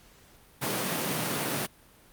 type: high-pass noise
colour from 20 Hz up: pink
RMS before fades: -30 dBFS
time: 0.61-1.67 s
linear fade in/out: 20 ms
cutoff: 120 Hz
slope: 48 dB/octave
effects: pink hiss -57 dBFS RMS until 2.12 s + Opus 48 kbps